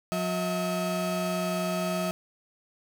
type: tone pair together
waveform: 35% pulse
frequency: 180.1 / 641.8 Hz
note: F#3 / E5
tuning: -46 / -46 cents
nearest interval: octave + minor seventh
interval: 2200 cents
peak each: -28 dBFS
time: 0.12-2.11 s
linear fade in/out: 0 ms
effects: none